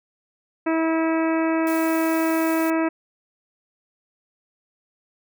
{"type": "harmonic tone", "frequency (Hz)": 323.9, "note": "E4", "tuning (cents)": -30, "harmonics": [1, 2, 3, 4, 5, 6, 7, 8], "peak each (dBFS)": [-20, -26, -30, -32, -34, -36, -37, -38], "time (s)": [0.66, 2.89], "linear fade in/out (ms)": 10}
{"type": "noise", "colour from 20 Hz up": "blue", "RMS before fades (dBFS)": -36, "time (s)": [1.67, 2.7], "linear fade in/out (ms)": 0}
{"effects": []}